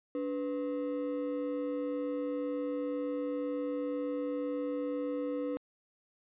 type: ring-modulated tone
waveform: triangle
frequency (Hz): 392.5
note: G4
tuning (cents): +2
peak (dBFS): -27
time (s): 0.15-5.57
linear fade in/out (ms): 0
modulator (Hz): 104
effects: resampled to 8000 Hz